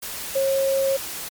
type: tone in noise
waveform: sine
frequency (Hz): 542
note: C#5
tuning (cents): -39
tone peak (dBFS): -18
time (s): 0.35-0.97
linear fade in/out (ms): 10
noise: white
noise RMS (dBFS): -32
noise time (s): 0.02-1.29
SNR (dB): +11
effects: MP3 96 kbps